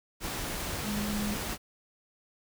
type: tone in noise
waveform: sine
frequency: 207.7 Hz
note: G#3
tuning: in tune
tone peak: -31 dBFS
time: 0.83-1.37 s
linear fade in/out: 50 ms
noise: pink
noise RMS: -35 dBFS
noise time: 0.2-1.58 s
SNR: +1 dB
effects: none